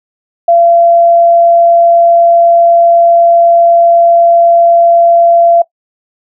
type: tone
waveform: sine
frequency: 682 Hz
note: F5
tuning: 41 cents flat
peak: -3 dBFS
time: 0.48-5.62 s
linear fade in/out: 5 ms
effects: noise-tail reverb RT60 0.1 s tail -19 dB re dry